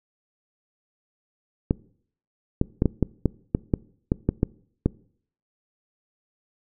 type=clicks; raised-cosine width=3 ms; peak=-6 dBFS; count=12; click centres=1.709 / 2.614 / 2.821 / 2.857 / 3.027 / 3.257 / 3.549 / 3.738 / 4.119 / 4.29 / 4.431 / 4.86 s; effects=noise-tail reverb RT60 0.6 s tail -23 dB re dry